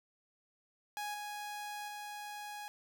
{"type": "tone with level steps", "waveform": "sawtooth", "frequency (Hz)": 830.6, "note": "G#5", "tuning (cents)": 0, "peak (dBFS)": [-34, -37, -39], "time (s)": [0.97, 2.68], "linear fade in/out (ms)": 0, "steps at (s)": [1.14, 1.88], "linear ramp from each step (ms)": 2, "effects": []}